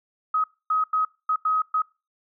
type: tone bursts at uneven times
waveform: sine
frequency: 1266 Hz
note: D#6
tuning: 30 cents sharp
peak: -19 dBFS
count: 6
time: 0.34-0.44 / 0.7-0.84 / 0.93-1.05 / 1.29-1.36 / 1.45-1.62 / 1.74-1.82 s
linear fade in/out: 5 ms
effects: noise-tail reverb RT60 0.3 s tail -23 dB re dry